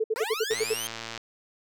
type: tone bursts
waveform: sine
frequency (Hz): 440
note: A4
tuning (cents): 0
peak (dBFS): -22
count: 8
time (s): 0-0.741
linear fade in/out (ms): 10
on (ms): 41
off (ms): 59
type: linear sweep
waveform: 15% pulse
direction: up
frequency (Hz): 440 to 3223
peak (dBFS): -24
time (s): 0.16-0.87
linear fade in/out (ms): 0
type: click train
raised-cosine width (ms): 0.2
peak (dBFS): -18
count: 77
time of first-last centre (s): 0.51-1.177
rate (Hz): 114
effects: none